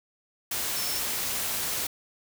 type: tone in noise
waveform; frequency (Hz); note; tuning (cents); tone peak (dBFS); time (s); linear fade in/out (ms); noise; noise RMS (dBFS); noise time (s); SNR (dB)
sine; 5360; E8; +28; -34; 0.76-1; 5; white; -30; 0.51-1.87; -7
effects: none